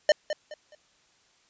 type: tone with echo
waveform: square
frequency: 605 Hz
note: D#5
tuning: 49 cents flat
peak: -16 dBFS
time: 0.09-0.12 s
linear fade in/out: 2 ms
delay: 210 ms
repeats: 3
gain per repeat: -11 dB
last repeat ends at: 0.75 s
effects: white hiss -64 dBFS RMS until 1.49 s + resampled to 16000 Hz